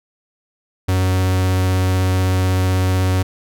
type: tone with vibrato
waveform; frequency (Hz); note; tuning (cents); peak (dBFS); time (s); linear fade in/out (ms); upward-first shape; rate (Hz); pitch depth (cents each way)
45% pulse; 93; F#2; +9; -14; 0.88-3.23; 10; sine; 16; 10
effects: none